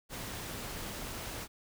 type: noise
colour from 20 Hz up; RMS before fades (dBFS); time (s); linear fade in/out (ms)
pink; -41; 0.09-1.48; 50
effects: none